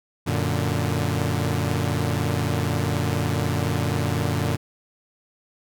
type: chord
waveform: sawtooth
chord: Gb augmented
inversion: none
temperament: equal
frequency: 92.5 / 116.54 / 146.83 Hz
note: Gb2 / Bb2 / D3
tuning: 0 / 0 / 0 cents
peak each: -22 dBFS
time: 0.26-4.57 s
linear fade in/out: 20 ms
effects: none